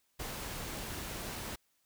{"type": "noise", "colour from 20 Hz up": "pink", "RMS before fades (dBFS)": -41, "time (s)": [0.19, 1.56], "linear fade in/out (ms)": 10, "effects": ["white hiss -75 dBFS RMS until 1.85 s"]}